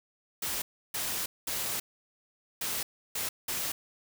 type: noise bursts at uneven times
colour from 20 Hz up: white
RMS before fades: -33 dBFS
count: 6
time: 0.42-0.62 / 0.94-1.26 / 1.47-1.8 / 2.61-2.83 / 3.15-3.29 / 3.48-3.72 s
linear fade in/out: 5 ms
effects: none